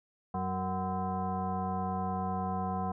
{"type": "tone with frequency modulation", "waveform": "sine", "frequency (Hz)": 466.6, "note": "A#4", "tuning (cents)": 2, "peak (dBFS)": -30, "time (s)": [0.34, 2.92], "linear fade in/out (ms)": 5, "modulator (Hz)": 279, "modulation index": 2, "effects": []}